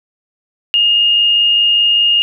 sine tone with amplitude modulation, 2841 Hz, F7, 29 cents sharp, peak -7 dBFS, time 0.74-2.22 s, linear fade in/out 0 ms, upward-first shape sine, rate 105 Hz, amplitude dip 30%, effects none

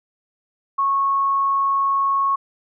sine tone, 1100 Hz, C#6, 14 cents flat, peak -16 dBFS, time 0.78-2.36 s, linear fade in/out 10 ms, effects none

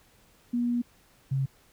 sine tone pair in turn, 240.5 / 134.98 Hz, B3 / C#3, -46 / -46 cents, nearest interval minor seventh, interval 1000 cents, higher first, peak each -24 dBFS, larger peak neither, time 0.53-0.82 / 1.31-1.46 s, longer first, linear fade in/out 10 ms, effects pink hiss -61 dBFS RMS until 1.72 s

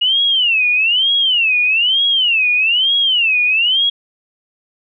sine tone with vibrato, 2846 Hz, F7, 32 cents sharp, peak -11 dBFS, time 0.01-3.9 s, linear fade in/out 10 ms, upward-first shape sine, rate 1.1 Hz, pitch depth 260 cents each way, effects none

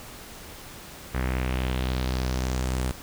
sawtooth tone with low-pass filter sweep, 63.6 Hz, C2, 48 cents flat, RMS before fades -27 dBFS, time 1.14-2.92 s, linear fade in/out 10 ms, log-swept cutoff 1900 to 10000 Hz, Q 2.3, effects pink hiss -43 dBFS RMS until 3.02 s

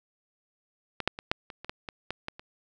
clicks, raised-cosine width 0.3 ms, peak -15 / -7 / -21 / -8 / -25 / -25 / -17 / -20 / -16 / -17 / -27 dBFS, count 11, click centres 1.003 / 1.076 / 1.189 / 1.315 / 1.502 / 1.646 / 1.695 / 1.888 / 2.106 / 2.284 / 2.395 s, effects none

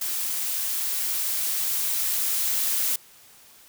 blue noise with level ramp, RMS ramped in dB -28 to -24 dBFS, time 0.01-2.96 s, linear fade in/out 5 ms, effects white hiss -52 dBFS RMS until 3.68 s

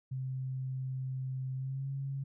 sine tone with pitch glide, 130.81 to 136.84 Hz, C3 to C#3, 0 to -22 cents, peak -34 dBFS, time 0.11-2.24 s, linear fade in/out 10 ms, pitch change +78 cents, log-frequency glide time 1.55-1.89 s, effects none

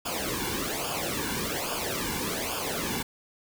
pink noise with flanger, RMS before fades -31 dBFS, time 0.05-3.03 s, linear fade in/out 10 ms, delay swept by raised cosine 0.5 to 1.6 ms, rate 1.2 Hz, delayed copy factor -0.8, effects none

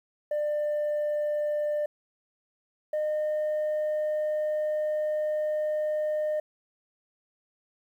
sine tone pair in turn, 596 / 609.9 Hz, D5 / D#5, +25 / -35 cents, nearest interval unison, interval 40 cents, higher second, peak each -23 dBFS, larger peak neither, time 0.31-1.86 / 2.93-6.4 s, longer second, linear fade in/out 5 ms, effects tanh soft clip ceiling -24 dBFS + 10-bit

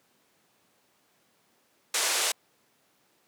white band-pass noise, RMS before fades -27 dBFS, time 1.94-2.32 s, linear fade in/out 5 ms, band 390 to 9500 Hz, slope 24 dB/octave, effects pink hiss -67 dBFS RMS until 3.27 s + high-pass 200 Hz 12 dB/octave

